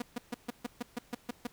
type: tone bursts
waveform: sawtooth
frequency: 241.3 Hz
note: B3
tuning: 40 cents flat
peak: -29 dBFS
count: 10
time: 0-1.47 s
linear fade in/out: 5 ms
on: 21 ms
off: 140 ms
effects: pink hiss -62 dBFS RMS until 1.52 s